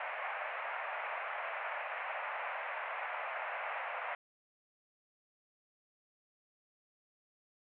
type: band-pass noise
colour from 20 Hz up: pink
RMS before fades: -40 dBFS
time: 0-4.15 s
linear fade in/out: 2 ms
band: 590 to 2500 Hz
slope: 48 dB/octave
effects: none